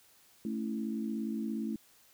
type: chord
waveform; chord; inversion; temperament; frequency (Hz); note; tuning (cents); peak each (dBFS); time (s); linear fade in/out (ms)
sine; A major; none; equal; 220 / 277.2 / 329.6; A3 / C#4 / E4; 0 / 0 / 0; -34 / -40 / -40; 0.45-1.76; 2
effects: white hiss -63 dBFS RMS until 2.13 s